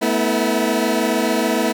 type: chord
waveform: 20% pulse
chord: A suspended second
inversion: none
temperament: equal with one note detuned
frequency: 220 / 246.9 / 322.7 Hz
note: A3 / B3 / E4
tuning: 0 / 0 / -37 cents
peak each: -16 dBFS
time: 0.01-1.73 s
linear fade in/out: 20 ms
effects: none